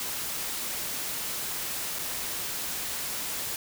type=noise with dropouts; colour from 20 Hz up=white; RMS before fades=-33 dBFS; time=0-3.56 s; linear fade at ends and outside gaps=1 ms; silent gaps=1.987-1.991 s; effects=none